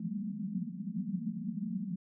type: band-pass noise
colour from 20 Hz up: pink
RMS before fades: -37 dBFS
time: 0-1.96 s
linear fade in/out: 5 ms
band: 170 to 230 Hz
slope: 96 dB/octave
effects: none